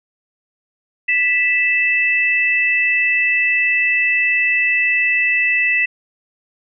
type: tone pair together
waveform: sine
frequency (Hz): 1975.5 / 2637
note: B6 / E7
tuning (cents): 0 / 0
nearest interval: perfect fourth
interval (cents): 500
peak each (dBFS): -16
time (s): 1.08-5.86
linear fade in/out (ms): 10
effects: none